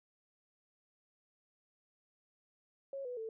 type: tone with pitch steps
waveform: sine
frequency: 548 / 493.9 / 445.1 Hz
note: C#5 / B4 / A4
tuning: -20 / 0 / +20 cents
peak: -39 dBFS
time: 2.93-3.29 s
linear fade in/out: 2 ms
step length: 120 ms
effects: none